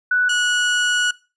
sine / 30% pulse tone pair in turn, 1482 / 1464.1 Hz, F#6 / F#6, +2 / -19 cents, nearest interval unison, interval 21 cents, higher first, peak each -14 dBFS, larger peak neither, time 0.11-0.29 / 0.29-1.11 s, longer second, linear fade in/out 5 ms, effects noise-tail reverb RT60 0.3 s tail -20 dB re dry + resampled to 22050 Hz

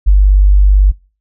sine tone, 49 Hz, G1, in tune, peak -3 dBFS, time 0.06-0.92 s, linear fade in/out 20 ms, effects noise-tail reverb RT60 0.4 s tail -26 dB re dry

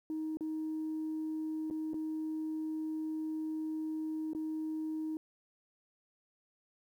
sine tone with dropouts, 313.7 Hz, D#4, 14 cents sharp, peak -33 dBFS, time 0.1-5.17 s, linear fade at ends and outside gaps 1 ms, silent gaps 0.371-0.408 / 1.701-1.709 / 1.934-1.942 / 4.333-4.349 s, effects tanh soft clip ceiling -31 dBFS + 11-bit

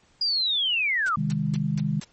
sine linear sweep, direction down, 4911 to 1151 Hz, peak -21 dBFS, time 0.21-1.16 s, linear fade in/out 5 ms
white noise bursts, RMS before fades -37 dBFS, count 5, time 1.06-2.04 s, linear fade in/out 2 ms, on 28 ms, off 210 ms
sine chord, Ab major, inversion first, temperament equal with one note detuned, 130.81 / 155.56 / 204.1 Hz, C3 / Eb3 / Ab3, 0 / 0 / -30 cents, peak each -30 / -25 / -27 dBFS, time 1.17-2 s, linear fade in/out 5 ms
effects pink hiss -61 dBFS RMS until 2.12 s + MP3 32 kbps

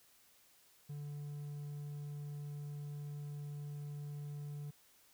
triangle tone, 145.8 Hz, D3, 12 cents flat, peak -40 dBFS, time 0.89-4.71 s, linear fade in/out 10 ms, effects white hiss -67 dBFS RMS until 5.13 s

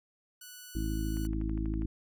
5% pulse tone, 1480 Hz, F#6, in tune, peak -35 dBFS, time 0.41-1.27 s, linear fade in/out 5 ms
harmonic tone, 53.6 Hz, A1, 45 cents flat, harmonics 1 / 2 / 3 / 4 / 5 / 6, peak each -32 / -39 / -43 / -41 / -41 / -37 dBFS, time 0.75-1.86 s, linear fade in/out 5 ms
click train, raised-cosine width 0.5 ms, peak -37 dBFS, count 9, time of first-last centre 1.17-1.82 s, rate 12.3 Hz
effects none

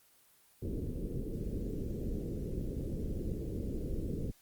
pink low-pass noise, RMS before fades -37 dBFS, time 0.62-4.31 s, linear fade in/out 5 ms, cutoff 480 Hz, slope 48 dB/octave, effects white hiss -65 dBFS RMS until 4.41 s + Opus 24 kbps

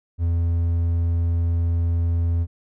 triangle tone, 84.6 Hz, E2, 45 cents sharp, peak -16 dBFS, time 0.18-2.47 s, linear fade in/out 50 ms, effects none

